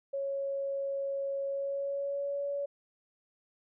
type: tone with pitch glide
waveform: sine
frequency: 552 to 565.9 Hz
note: C#5 to C#5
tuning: -7 to +36 cents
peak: -31 dBFS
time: 0.13-2.66 s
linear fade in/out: 10 ms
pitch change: +43 cents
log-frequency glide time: 1.45-2.45 s
effects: none